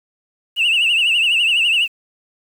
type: tone with vibrato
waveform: sine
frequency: 2765 Hz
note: F7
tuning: 18 cents flat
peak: -11 dBFS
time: 0.56-1.88 s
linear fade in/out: 50 ms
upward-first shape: triangle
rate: 12 Hz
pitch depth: 130 cents each way
effects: tanh soft clip ceiling -10 dBFS + 7-bit